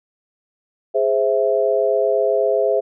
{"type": "chord", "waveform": "sine", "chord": "Ab augmented", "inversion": "none", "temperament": "equal", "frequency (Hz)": [415.3, 523.3, 659.3], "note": ["Ab4", "C5", "E5"], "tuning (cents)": [0, 0, 0], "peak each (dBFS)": -19, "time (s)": [0.94, 2.81], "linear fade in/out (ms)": 20, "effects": []}